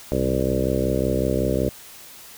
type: harmonic tone with a mistuned harmonic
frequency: 65.4 Hz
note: C2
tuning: in tune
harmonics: 1 / 2 / 3 / 4 / 5 / 6 / 7 / 8 / 9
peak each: -28 / -28 / -28 / -28 / -28 / -28 / -28 / -28 / -28 dBFS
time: 0.12-1.69 s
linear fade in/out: 0 ms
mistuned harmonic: 2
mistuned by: -46 cents
effects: white hiss -43 dBFS RMS until 2.37 s